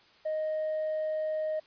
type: tone with tanh clipping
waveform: triangle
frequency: 622.3 Hz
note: D#5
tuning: in tune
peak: -29 dBFS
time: 0.25-1.6 s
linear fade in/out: 10 ms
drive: 6 dB
effects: white hiss -60 dBFS RMS until 1.66 s + resampled to 11025 Hz